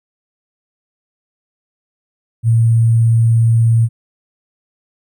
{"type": "tone with sample-and-hold", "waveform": "sine", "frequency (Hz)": 114.6, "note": "A#2", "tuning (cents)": -29, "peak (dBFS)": -8, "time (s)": [2.43, 3.89], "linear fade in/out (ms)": 50, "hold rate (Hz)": 8820, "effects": []}